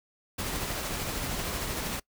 pink noise with tremolo, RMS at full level -32 dBFS, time 0.38-2 s, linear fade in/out 10 ms, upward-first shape sine, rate 13 Hz, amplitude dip 25%, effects noise-tail reverb RT60 0.1 s tail -23 dB re dry

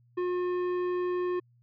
sine tone with tanh clipping, 358.8 Hz, F4, 47 cents sharp, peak -29 dBFS, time 0.17-1.4 s, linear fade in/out 10 ms, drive 12 dB, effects added 120 Hz sine -60 dBFS peak until 1.62 s

